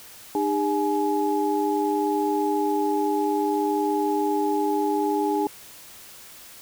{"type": "tone cluster", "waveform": "sine", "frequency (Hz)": [304, 404.6, 843], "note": ["D#4", "G#4", "G#5"], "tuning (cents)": [-40, -45, 26], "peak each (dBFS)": -25, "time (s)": [0.35, 5.47], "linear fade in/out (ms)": 2, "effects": ["white hiss -45 dBFS RMS until 6.61 s"]}